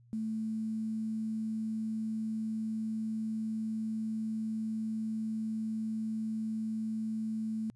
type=tone with quantisation; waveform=sine; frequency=220 Hz; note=A3; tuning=in tune; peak=-32 dBFS; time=0.13-7.7 s; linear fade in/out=0 ms; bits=10; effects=added 119 Hz sine -58 dBFS peak until 7.75 s + resampled to 24000 Hz